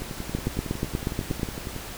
two click trains, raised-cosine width 3 ms, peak -12 / -20 dBFS, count 10 / 20, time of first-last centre 0.35-1.432 / 0.02-1.763 s, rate 8.32 / 10.9 Hz, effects added 60 Hz sine -44 dBFS peak until 1.97 s + pink hiss -38 dBFS RMS until 1.97 s

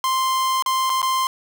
45% pulse tone with dropouts, 1046.5 Hz, C6, in tune, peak -18 dBFS, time 0.04-1.27 s, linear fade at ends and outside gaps 1 ms, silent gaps 0.624-0.661 / 0.896-0.9 / 1.018-1.028 s, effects none

